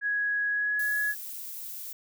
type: tone with pitch glide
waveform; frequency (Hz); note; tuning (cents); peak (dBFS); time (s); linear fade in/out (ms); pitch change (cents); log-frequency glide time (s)
sine; 1665 to 1684.3; G#6 to G#6; +4 to +24; -25; 0.01-1.15; 50; +20; 0.49-0.77
type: noise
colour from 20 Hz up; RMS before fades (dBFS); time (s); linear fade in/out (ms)
violet; -39; 0.79-1.93; 5
effects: none